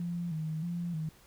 sine tone with vibrato, 164.81 Hz, E3, in tune, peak -32 dBFS, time 0-1.09 s, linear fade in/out 2 ms, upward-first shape square, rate 1.6 Hz, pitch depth 81 cents each way, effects pink hiss -60 dBFS RMS until 1.26 s

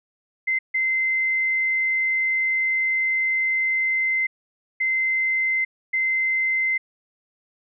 sine tone bursts at uneven times, 2070 Hz, C7, 19 cents flat, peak -19 dBFS, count 4, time 0.47-0.59 / 0.74-4.27 / 4.8-5.65 / 5.93-6.78 s, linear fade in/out 10 ms, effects none

